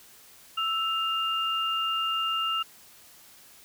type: tone pair together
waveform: sine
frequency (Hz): 1318.5 / 2807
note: E6 / F7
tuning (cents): 0 / +8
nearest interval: octave + minor second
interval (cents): 1308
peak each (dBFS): -28 / -28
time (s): 0.57-2.63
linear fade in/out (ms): 10
effects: white hiss -53 dBFS RMS until 3.64 s